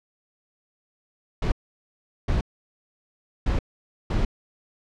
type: noise bursts at uneven times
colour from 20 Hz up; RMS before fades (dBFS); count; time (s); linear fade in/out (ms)
brown; -22; 4; 1.42-1.52 / 2.28-2.41 / 3.46-3.59 / 4.1-4.25; 5
effects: low-pass 5000 Hz 12 dB/octave